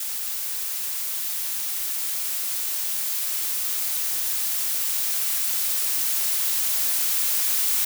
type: noise with level ramp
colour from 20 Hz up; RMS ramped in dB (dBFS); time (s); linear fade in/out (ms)
blue; -29 to -22; 0-7.85; 5
effects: none